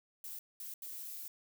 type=noise bursts at uneven times; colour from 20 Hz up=violet; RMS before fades=-45 dBFS; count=3; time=0.24-0.39 / 0.6-0.74 / 0.82-1.28 s; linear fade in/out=2 ms; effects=none